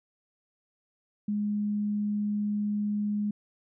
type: tone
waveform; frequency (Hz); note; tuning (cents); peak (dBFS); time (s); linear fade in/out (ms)
sine; 207.7; G#3; 0; -26; 1.28-3.31; 5
effects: none